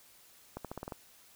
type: accelerating click train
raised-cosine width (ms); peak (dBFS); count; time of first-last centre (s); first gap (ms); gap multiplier
1; -25; 7; 0.57-0.922; 77; 0.89
effects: white hiss -60 dBFS RMS until 1.35 s